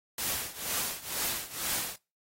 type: noise with tremolo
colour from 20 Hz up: white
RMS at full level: -30 dBFS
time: 0.18-1.96 s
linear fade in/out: 2 ms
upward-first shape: triangle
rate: 2.1 Hz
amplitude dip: 90%
effects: noise-tail reverb RT60 0.3 s tail -25 dB re dry + AAC 48 kbps